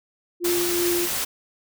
sine tone with tremolo, 349.2 Hz, F4, in tune, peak -20 dBFS, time 0.4-1.09 s, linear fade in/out 50 ms, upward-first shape triangle, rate 2.6 Hz, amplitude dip 40%
white noise, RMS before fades -26 dBFS, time 0.44-1.25 s, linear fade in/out 10 ms
effects none

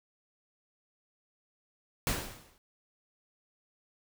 pink noise with exponential decay, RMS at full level -28 dBFS, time 2.07-2.58 s, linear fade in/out 1 ms, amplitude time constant 110 ms, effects none

